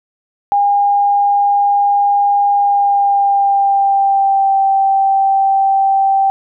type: tone with pitch glide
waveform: sine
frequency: 810 to 780.6 Hz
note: G#5 to G5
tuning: -43 to -8 cents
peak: -9 dBFS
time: 0.52-6.3 s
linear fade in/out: 0 ms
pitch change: -65 cents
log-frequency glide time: 2.53-4.59 s
effects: none